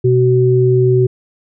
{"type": "tone pair together", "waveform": "sine", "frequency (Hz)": [125.31, 375.5], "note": ["B2", "F#4"], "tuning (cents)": [26, 26], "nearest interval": "octave + perfect fifth", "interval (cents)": 1900, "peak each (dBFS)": -11, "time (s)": [0.04, 1.07], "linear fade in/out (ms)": 10, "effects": []}